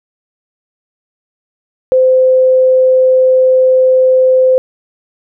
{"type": "tone", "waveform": "sine", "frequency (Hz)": 516, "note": "C5", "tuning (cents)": -24, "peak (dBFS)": -5, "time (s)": [1.92, 4.58], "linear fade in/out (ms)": 0, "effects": []}